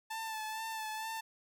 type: tone with vibrato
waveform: sawtooth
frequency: 880 Hz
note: A5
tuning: in tune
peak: -34 dBFS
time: 0.1-1.21 s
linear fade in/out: 10 ms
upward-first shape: sine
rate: 2.2 Hz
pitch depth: 31 cents each way
effects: none